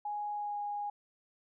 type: tone with pitch glide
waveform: sine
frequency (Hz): 830.6 to 823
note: G#5 to G#5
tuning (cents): 0 to -16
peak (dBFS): -34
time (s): 0.05-0.9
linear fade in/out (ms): 5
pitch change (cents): -16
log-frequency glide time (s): 0.33-0.6
effects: none